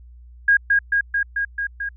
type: tone with echo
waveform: sine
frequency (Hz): 1632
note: G#6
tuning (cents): -31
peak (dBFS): -11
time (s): 0.48-0.57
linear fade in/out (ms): 5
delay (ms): 220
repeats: 6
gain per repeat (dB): -2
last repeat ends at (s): 1.89
effects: added 60 Hz sine -41 dBFS peak until 1.96 s